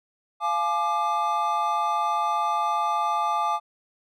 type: tone cluster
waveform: triangle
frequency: 693 / 850 / 1189 Hz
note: F5 / G#5 / D6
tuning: -14 / +40 / +21 cents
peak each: -28 / -24 / -23 dBFS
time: 0.4-3.6 s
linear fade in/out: 50 ms
effects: none